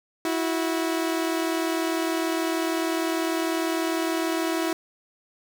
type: tone pair together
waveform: sawtooth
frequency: 326.5 / 366.5 Hz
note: E4 / F#4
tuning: -17 / -16 cents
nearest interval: major second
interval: 201 cents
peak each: -21 / -25 dBFS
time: 0.25-4.73 s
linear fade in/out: 2 ms
effects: none